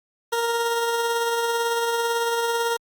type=tone with tremolo; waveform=20% pulse; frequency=466.2 Hz; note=A#4; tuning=in tune; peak=-15 dBFS; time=0.32-2.77 s; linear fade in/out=10 ms; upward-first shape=triangle; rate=18 Hz; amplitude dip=35%; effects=Opus 48 kbps